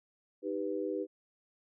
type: chord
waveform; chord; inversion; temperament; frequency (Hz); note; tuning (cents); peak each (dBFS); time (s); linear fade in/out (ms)
sine; Eb augmented; none; equal; 311.1 / 392 / 493.9; Eb4 / G4 / B4; 0 / 0 / 0; -37 / -36 / -37; 0.42-1.07; 50
effects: none